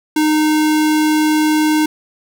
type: tone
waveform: square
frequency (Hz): 307.5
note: D#4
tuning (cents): -20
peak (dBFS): -12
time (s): 0.16-1.86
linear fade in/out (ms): 5
effects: none